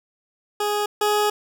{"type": "tone pair in turn", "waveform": "20% pulse", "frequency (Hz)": [415.3, 418.2], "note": ["G#4", "G#4"], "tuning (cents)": [0, 12], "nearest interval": "unison", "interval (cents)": 12, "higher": "second", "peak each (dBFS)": [-16, -13], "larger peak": "second", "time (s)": [[0.6, 0.86], [1.01, 1.3]], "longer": "second", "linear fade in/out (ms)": 5, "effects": []}